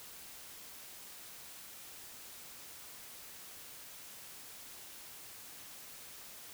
silence, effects white hiss -51 dBFS RMS until 6.53 s

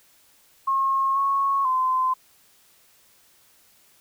sine tone with pitch steps, 1080 / 1100 / 1031 Hz, C#6 / C#6 / C6, -45 / -14 / -26 cents, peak -19 dBFS, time 0.67-2.14 s, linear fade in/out 10 ms, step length 490 ms, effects white hiss -58 dBFS RMS until 4 s

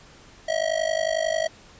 square tone with amplitude modulation, 643 Hz, E5, 43 cents flat, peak -19 dBFS, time 0.48-1.48 s, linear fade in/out 10 ms, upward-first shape sine, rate 51.1 Hz, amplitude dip 90%, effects pink hiss -50 dBFS RMS until 1.79 s + resampled to 16000 Hz

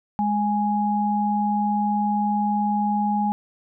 sine tone pair together, 207.7 / 830.8 Hz, G#3 / G#5, 0 / 0 cents, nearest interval 2 octaves, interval 2400 cents, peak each -22 dBFS, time 0.19-3.32 s, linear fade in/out 0 ms, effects none

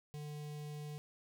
square tone with notch filter, 148.9 Hz, D3, 24 cents sharp, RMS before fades -45 dBFS, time 0.14-0.98 s, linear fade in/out 0 ms, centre 1400 Hz, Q 1.1, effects none

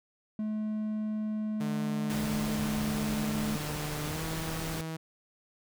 triangle tone, 214.6 Hz, A3, 43 cents flat, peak -28 dBFS, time 0.39-3.56 s, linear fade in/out 2 ms
sawtooth tone with pitch glide, 150 to 160.77 Hz, D3 to E3, +37 to -43 cents, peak -31 dBFS, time 1.6-4.97 s, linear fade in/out 10 ms, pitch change +120 cents, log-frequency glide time 4.07-4.22 s
pink noise, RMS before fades -38 dBFS, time 2.1-4.81 s, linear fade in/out 0 ms
effects none

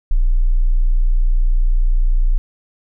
sine tone, 29.95 Hz, A#0, 48 cents sharp, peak -10 dBFS, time 0.11-2.38 s, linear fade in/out 0 ms, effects none

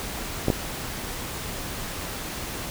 clicks, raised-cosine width 2 ms, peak -7 dBFS, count 2, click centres 0.483 / 0.502 s, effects pink hiss -33 dBFS RMS until 2.7 s

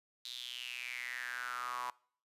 sawtooth tone with high-pass filter sweep, 123.6 Hz, B2, 2 cents sharp, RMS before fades -42 dBFS, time 0.25-1.9 s, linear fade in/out 0 ms, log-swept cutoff 3900 to 1000 Hz, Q 7.2, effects noise-tail reverb RT60 0.5 s tail -23 dB re dry + resampled to 32000 Hz

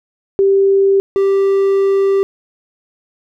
sine / triangle tone pair in turn, 392 / 392 Hz, G4 / G4, 0 / 0 cents, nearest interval unison, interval 0 cents, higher neither, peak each -8 dBFS, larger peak neither, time 0.39-1 / 1.16-2.23 s, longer second, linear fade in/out 0 ms, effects none

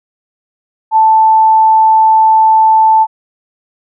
sine tone, 880 Hz, A5, in tune, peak -4 dBFS, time 0.91-3.07 s, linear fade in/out 50 ms, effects none

